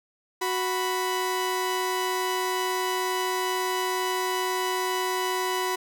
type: tone pair together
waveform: sawtooth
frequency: 370 / 987.8 Hz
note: F#4 / B5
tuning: 0 / 0 cents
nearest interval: octave + perfect fourth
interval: 1700 cents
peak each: -24 dBFS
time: 0.41-5.76 s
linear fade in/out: 10 ms
effects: none